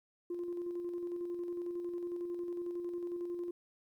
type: tone with tremolo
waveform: sine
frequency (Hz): 349.2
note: F4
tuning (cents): 0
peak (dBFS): -34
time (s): 0.3-3.51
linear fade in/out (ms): 5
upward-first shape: square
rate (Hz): 11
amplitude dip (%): 35
effects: tanh soft clip ceiling -32 dBFS + 12-bit